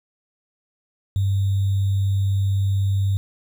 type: tone with sample-and-hold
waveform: sine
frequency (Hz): 98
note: G2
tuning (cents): 0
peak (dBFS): -17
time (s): 1.16-3.17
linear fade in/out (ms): 0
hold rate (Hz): 3675
effects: none